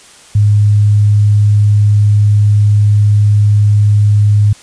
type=tone; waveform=sine; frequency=103.83 Hz; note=G#2; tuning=in tune; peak=-5 dBFS; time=0.35-4.53 s; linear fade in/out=5 ms; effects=white hiss -39 dBFS RMS until 4.62 s + resampled to 22050 Hz

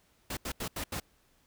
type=noise bursts at uneven times; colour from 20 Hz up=pink; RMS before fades=-36 dBFS; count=5; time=0.3-0.37 / 0.45-0.52 / 0.6-0.68 / 0.76-0.84 / 0.92-1 s; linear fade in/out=5 ms; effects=pink hiss -68 dBFS RMS until 1.46 s

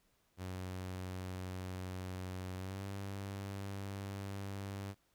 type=tone with pitch glide; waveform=sawtooth; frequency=92.5 to 98.57 Hz; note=F#2 to G2; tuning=0 to +10 cents; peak=-37 dBFS; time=0.37-4.95 s; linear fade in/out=50 ms; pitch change=+110 cents; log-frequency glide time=2.56-2.85 s; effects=pink hiss -75 dBFS RMS until 5.14 s

